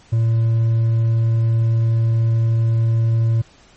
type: tone with hard clipping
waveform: triangle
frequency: 113.9 Hz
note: A#2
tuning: 40 cents flat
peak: -14 dBFS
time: 0.12-3.42 s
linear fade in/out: 10 ms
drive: 5 dB
effects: pink hiss -50 dBFS RMS until 3.76 s + MP3 32 kbps